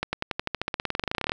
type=accelerating click train; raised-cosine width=0.3 ms; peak=-10 dBFS; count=25; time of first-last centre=0.03-1.319 s; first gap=100 ms; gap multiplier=0.94; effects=none